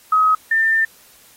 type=tone pair in turn; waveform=sine; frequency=1269 / 1794.6 Hz; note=D#6 / A6; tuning=+34 / +34 cents; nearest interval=tritone; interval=600 cents; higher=second; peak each=-11 / -13 dBFS; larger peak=first; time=0.12-0.35 / 0.51-0.85 s; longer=second; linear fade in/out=5 ms; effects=white hiss -49 dBFS RMS until 1.36 s + AAC 48 kbps